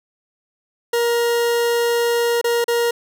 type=tone with dropouts; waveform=40% pulse; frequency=471.7 Hz; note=A#4; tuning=20 cents sharp; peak=-15 dBFS; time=0.93-2.91 s; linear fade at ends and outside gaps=5 ms; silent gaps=2.414-2.442 / 2.643-2.68 s; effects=none